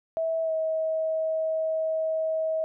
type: tone with pitch glide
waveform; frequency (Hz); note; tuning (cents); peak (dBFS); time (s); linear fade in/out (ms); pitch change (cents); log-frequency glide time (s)
sine; 651 to 638.3; E5 to D#5; -22 to +44; -24; 0.17-2.64; 0; -34; 0.43-0.52
effects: none